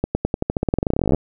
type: accelerating click train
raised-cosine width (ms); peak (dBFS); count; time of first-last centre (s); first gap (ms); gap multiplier
2; -5; 26; 0.04-1.147; 110; 0.91
effects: none